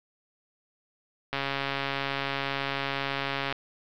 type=click train; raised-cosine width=0.3 ms; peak=-13 dBFS; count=304; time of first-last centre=1.33-3.526 s; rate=138 Hz; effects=low-pass 5000 Hz 12 dB/octave + 9-bit